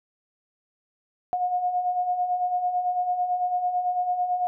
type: beating tone pair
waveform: sine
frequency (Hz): 714 / 723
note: F5 / F#5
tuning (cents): +38 / -40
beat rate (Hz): 9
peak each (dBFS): -31 / -23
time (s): 1.33-4.47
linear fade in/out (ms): 0
effects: none